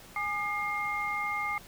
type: tone cluster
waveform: sine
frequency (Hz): 827 / 1212 / 2123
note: G#5 / D#6 / C7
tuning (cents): -8 / -46 / +25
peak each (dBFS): -36 / -34 / -32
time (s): 0.16-1.58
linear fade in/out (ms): 2
effects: pink hiss -51 dBFS RMS until 1.67 s